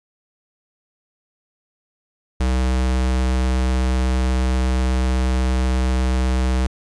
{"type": "tone", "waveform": "square", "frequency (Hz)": 63.7, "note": "C2", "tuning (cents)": -46, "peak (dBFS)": -17, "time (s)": [2.4, 6.67], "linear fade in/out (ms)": 5, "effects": ["resampled to 22050 Hz", "9-bit"]}